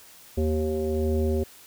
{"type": "tone with frequency modulation", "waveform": "sine", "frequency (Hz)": 233.1, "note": "A#3", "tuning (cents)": 0, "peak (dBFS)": -22, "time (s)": [0.37, 1.44], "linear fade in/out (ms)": 10, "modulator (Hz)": 155, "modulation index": 1.7, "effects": ["white hiss -50 dBFS RMS until 1.66 s"]}